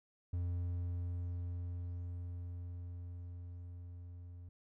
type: tone with level ramp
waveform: triangle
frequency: 87.8 Hz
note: F2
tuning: 10 cents sharp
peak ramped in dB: -32 to -46 dBFS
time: 0.33-4.49 s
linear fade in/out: 5 ms
effects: none